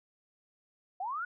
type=linear sweep; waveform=sine; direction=up; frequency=703 to 1486 Hz; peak=-33 dBFS; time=1-1.25 s; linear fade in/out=5 ms; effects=none